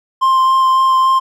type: tone with vibrato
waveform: triangle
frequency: 1051 Hz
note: C6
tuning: 7 cents sharp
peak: -7 dBFS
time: 0.21-1.2 s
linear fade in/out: 20 ms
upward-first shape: sine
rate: 3.6 Hz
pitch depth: 9 cents each way
effects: none